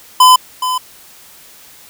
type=tone with echo; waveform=square; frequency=1013 Hz; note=B5; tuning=44 cents sharp; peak=-4 dBFS; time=0.2-0.36 s; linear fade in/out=5 ms; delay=420 ms; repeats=1; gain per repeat=-11 dB; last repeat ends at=0.78 s; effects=white hiss -41 dBFS RMS until 1.89 s